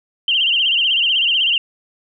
sine tone with vibrato, 2960 Hz, F#7, in tune, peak -13 dBFS, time 0.28-1.58 s, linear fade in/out 2 ms, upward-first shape sine, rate 16 Hz, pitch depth 130 cents each way, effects none

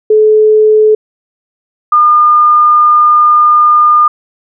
sine tone pair in turn, 430.2 / 1211.2 Hz, A4 / D#6, -39 / -47 cents, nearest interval octave + tritone, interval 1792 cents, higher second, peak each -3 dBFS, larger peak neither, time 0.1-0.95 / 1.92-4.08 s, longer second, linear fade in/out 5 ms, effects none

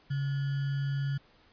sine tone with sample-and-hold, 138.59 Hz, C#3, in tune, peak -28 dBFS, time 0.1-1.18 s, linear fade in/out 10 ms, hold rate 1575 Hz, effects pink hiss -62 dBFS RMS until 1.52 s + resampled to 11025 Hz

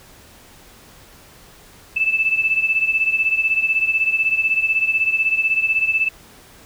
sine beating tone pair, 2628 / 2644 Hz, E7 / E7, -6 / +5 cents, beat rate 16 Hz, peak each -17 / -21 dBFS, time 1.96-6.09 s, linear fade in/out 10 ms, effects pink hiss -46 dBFS RMS until 6.65 s

